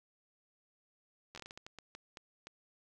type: slowing click train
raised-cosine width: 0.2 ms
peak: -30 dBFS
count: 13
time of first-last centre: 1.35-2.47 s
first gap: 11 ms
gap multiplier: 1.35
effects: none

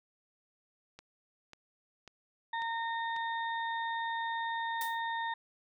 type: click train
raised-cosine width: 0.2 ms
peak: -32 dBFS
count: 5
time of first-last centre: 0.99-3.164 s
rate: 1.84 Hz
type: harmonic tone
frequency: 918 Hz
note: A#5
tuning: 27 cents flat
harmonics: 1 / 2 / 4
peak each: -34 / -38 / -45 dBFS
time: 2.53-5.34 s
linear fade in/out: 5 ms
type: noise with exponential decay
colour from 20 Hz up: blue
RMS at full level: -37 dBFS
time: 4.81-5.01 s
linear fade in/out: 2 ms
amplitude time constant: 42 ms
effects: none

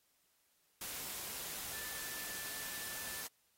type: tone in noise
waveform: sine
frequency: 1760 Hz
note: A6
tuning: in tune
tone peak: -51 dBFS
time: 1.73-3.23 s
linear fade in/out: 2 ms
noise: white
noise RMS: -44 dBFS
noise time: 0.81-3.27 s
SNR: -10 dB
effects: white hiss -75 dBFS RMS until 3.57 s + AAC 48 kbps

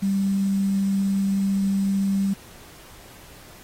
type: tone with quantisation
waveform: sine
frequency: 196 Hz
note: G3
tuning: in tune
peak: -19 dBFS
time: 0.02-2.34 s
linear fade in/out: 10 ms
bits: 7
effects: pink hiss -47 dBFS RMS until 3.63 s + AAC 48 kbps

